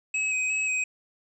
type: tone with vibrato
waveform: square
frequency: 2543 Hz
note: D#7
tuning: 37 cents sharp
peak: -25 dBFS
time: 0.14-0.84 s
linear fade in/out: 5 ms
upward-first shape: square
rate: 2.8 Hz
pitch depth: 16 cents each way
effects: resampled to 22050 Hz